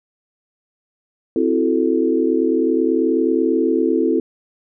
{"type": "chord", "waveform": "sine", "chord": "F# half-diminished seventh", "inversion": "second", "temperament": "equal", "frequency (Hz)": [261.6, 329.6, 370, 440], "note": ["C4", "E4", "F#4", "A4"], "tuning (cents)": [0, 0, 0, 0], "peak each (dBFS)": [-20, -18, -22, -20], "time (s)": [1.36, 4.2], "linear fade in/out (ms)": 2, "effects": []}